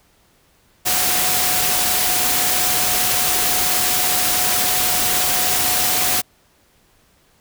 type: tone in noise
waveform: sine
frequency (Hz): 732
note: F#5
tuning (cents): -19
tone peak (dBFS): -28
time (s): 0.85-6.22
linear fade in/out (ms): 20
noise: white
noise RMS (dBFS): -18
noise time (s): 0.85-6.22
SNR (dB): -13
effects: pink hiss -57 dBFS RMS until 7.4 s